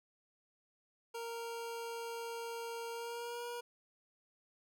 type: tone with pitch glide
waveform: 25% pulse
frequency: 464.1 to 478.5 Hz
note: A#4 to A#4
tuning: -8 to +45 cents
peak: -37 dBFS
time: 1.14-3.61 s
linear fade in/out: 10 ms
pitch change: +53 cents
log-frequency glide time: 2.91-3.46 s
effects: none

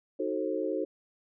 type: chord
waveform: sine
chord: D# diminished seventh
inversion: none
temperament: equal with one note detuned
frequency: 311.1 / 370 / 440 / 532.7 Hz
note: D#4 / F#4 / A4 / C5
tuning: 0 / 0 / 0 / +31 cents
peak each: -34 dBFS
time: 0.19-0.85 s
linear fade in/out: 10 ms
effects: none

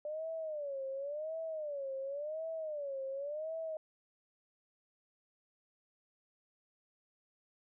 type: tone with vibrato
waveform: sine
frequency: 590 Hz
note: D5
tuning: 8 cents sharp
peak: -37 dBFS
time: 0.05-3.77 s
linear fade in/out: 2 ms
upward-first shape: sine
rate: 0.92 Hz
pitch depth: 170 cents each way
effects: none

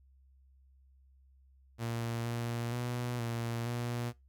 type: tone with pitch steps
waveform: sawtooth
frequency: 116.5 / 118 / 121.8 / 116.9 / 119.9 Hz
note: A#2 / A#2 / B2 / A#2 / A#2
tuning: -1 / +22 / -24 / +5 / +49 cents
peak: -30 dBFS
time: 1.78-4.13 s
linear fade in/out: 50 ms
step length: 470 ms
effects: noise-tail reverb RT60 0.2 s tail -21 dB re dry + added 66 Hz sine -60 dBFS peak until 4.28 s

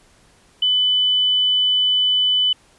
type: tone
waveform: sine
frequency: 3000 Hz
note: F#7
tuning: 23 cents sharp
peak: -14 dBFS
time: 0.62-2.53 s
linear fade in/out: 5 ms
effects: pink hiss -54 dBFS RMS until 2.78 s + resampled to 24000 Hz

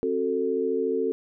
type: chord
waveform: sine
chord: F# diminished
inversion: second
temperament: just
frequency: 266.4 / 370 / 444 Hz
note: C4 / F#4 / A4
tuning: +31 / 0 / +16 cents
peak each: -30 / -28 / -25 dBFS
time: 0.03-1.12 s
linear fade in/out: 0 ms
effects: none

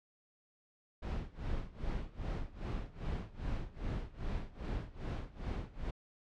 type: noise with tremolo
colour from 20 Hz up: brown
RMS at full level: -36 dBFS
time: 1.02-5.91 s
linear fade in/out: 10 ms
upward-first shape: sine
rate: 2.5 Hz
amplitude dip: 90%
effects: low-pass 4000 Hz 12 dB/octave

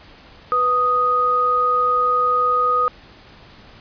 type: tone pair together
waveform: sine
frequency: 495.6 / 1244.5 Hz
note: B4 / D#6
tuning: +6 / 0 cents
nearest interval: octave + major third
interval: 1594 cents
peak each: -24 / -15 dBFS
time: 0.52-2.88 s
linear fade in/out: 0 ms
effects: pink hiss -45 dBFS RMS until 3.8 s + resampled to 11025 Hz

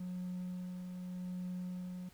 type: tone with tremolo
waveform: triangle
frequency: 181.1 Hz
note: F#3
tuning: 37 cents flat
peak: -35 dBFS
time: 0-2.09 s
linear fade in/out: 5 ms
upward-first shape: sine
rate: 0.84 Hz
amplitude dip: 40%
effects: tanh soft clip ceiling -33 dBFS + pink hiss -64 dBFS RMS until 2.13 s

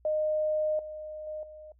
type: tone with level steps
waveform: sine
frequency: 615 Hz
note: D#5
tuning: 20 cents flat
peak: -25 / -37 / -34 / -44 dBFS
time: 0.05-1.72 s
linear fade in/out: 2 ms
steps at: 0.79 / 1.27 / 1.43 s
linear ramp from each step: 2 ms
effects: noise-tail reverb RT60 0.1 s tail -21 dB re dry + added 60 Hz sine -59 dBFS peak until 1.79 s

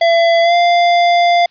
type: tone with pitch glide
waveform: square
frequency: 674 to 695.4 Hz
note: E5 to F5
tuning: +38 to -8 cents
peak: -9 dBFS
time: 0.01-1.46 s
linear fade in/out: 5 ms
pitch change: +54 cents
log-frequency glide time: 0.42-0.54 s
effects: white hiss -53 dBFS RMS until 1.5 s + resampled to 11025 Hz

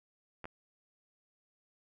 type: clicks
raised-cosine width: 0.5 ms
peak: -28 dBFS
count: 2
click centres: 0.443 / 0.455 s
effects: none

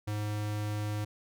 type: tone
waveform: square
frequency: 105.1 Hz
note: G#2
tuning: 21 cents sharp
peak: -32 dBFS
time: 0.07-1.05 s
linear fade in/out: 10 ms
effects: none

